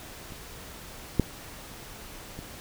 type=clicks; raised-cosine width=3 ms; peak=-29 / -7 / -26 dBFS; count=3; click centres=0.322 / 1.197 / 2.39 s; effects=pink hiss -44 dBFS RMS until 2.6 s